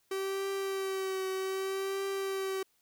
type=tone with vibrato; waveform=45% pulse; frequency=385.1 Hz; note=G4; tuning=31 cents flat; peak=-32 dBFS; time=0.11-2.63 s; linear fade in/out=5 ms; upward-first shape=triangle; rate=0.64 Hz; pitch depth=30 cents each way; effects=white hiss -72 dBFS RMS until 2.81 s